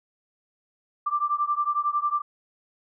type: beating tone pair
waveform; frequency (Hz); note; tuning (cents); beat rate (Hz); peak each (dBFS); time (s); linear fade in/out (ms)
sine; 1174.7 / 1185.7; D6 / D6; 0 / +16; 11; -25 / -26; 1.06-2.22; 10
effects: none